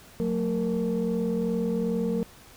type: tone cluster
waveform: sine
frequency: 182.7 / 225.2 / 463.9 Hz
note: F#3 / A3 / A#4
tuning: -22 / +40 / -8 cents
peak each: -27 dBFS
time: 0.2-2.23 s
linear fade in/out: 0 ms
effects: tanh soft clip ceiling -19 dBFS + pink hiss -51 dBFS RMS until 2.56 s